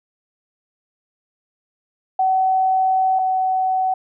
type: tone pair in turn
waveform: sine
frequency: 756 / 752.3 Hz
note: F#5 / F#5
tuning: +37 / +29 cents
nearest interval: unison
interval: 8 cents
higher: first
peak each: -14 / -16 dBFS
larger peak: first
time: 2.19-3.19 / 3.19-3.94 s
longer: first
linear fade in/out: 5 ms
effects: none